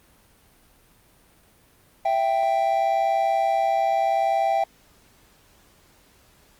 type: tone pair together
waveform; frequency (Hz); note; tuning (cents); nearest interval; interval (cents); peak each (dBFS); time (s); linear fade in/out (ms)
triangle; 663.3 / 784; E5 / G5; +11 / 0; minor third; 289; -21 / -19; 2.05-4.64; 5
effects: pink hiss -57 dBFS RMS until 6.59 s + Opus 32 kbps